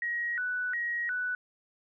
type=tone with vibrato; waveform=sine; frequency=1678 Hz; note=G#6; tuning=17 cents sharp; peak=-29 dBFS; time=0.02-1.35 s; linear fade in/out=2 ms; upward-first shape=square; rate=1.4 Hz; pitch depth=210 cents each way; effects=none